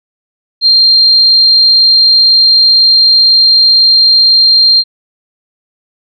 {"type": "tone", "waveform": "sine", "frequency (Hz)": 4186, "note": "C8", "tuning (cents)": 0, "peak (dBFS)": -3, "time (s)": [0.61, 4.84], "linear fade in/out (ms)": 50, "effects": []}